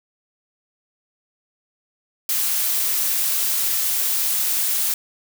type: noise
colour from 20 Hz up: blue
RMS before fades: -21 dBFS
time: 2.29-4.94 s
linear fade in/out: 2 ms
effects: none